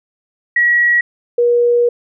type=tone pair in turn; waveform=sine; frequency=1917 / 479.2 Hz; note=A#6 / A#4; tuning=+48 / +48 cents; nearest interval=2 octaves; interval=2400 cents; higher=first; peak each=-9 dBFS; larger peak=neither; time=0.56-1.01 / 1.38-1.89 s; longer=second; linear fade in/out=5 ms; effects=none